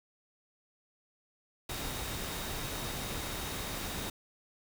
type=tone in noise; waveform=sine; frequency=3743 Hz; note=A#7; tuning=6 cents sharp; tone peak=-48 dBFS; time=1.69-4.1 s; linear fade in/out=5 ms; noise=pink; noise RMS=-38 dBFS; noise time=1.69-4.1 s; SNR=-13 dB; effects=none